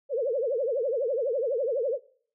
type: tone with vibrato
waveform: sine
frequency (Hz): 506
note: B4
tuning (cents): +42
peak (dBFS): -24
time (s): 0.09-1.99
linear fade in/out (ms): 50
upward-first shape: triangle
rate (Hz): 12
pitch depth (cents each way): 280
effects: noise-tail reverb RT60 0.5 s tail -19 dB re dry